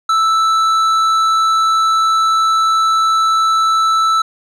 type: tone with tanh clipping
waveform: sine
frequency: 1318.5 Hz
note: E6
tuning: in tune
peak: -12 dBFS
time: 0.09-4.22 s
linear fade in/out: 5 ms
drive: 10 dB
effects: none